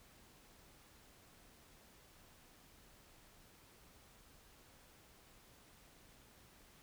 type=silence; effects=pink hiss -64 dBFS RMS until 6.82 s